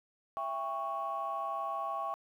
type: chord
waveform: sine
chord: C# diminished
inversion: first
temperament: just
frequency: 665.2 / 798.3 / 1108.7 Hz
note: E5 / G5 / C#6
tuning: +16 / +31 / 0 cents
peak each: -39 / -38 / -35 dBFS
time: 0.37-2.14 s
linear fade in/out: 0 ms
effects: tanh soft clip ceiling -26 dBFS + 11-bit